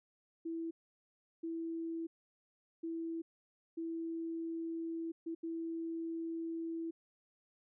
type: tone bursts at uneven times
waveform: sine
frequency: 329.6 Hz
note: E4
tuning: in tune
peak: -37 dBFS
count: 6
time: 0.45-0.71 / 1.43-2.07 / 2.83-3.22 / 3.77-5.12 / 5.26-5.35 / 5.43-6.91 s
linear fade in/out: 10 ms
effects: none